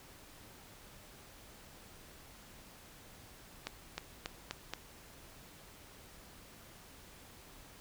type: accelerating click train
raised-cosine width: 0.2 ms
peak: -20 dBFS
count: 5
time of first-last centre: 3.67-4.736 s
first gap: 310 ms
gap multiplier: 0.9
effects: pink hiss -56 dBFS RMS until 7.8 s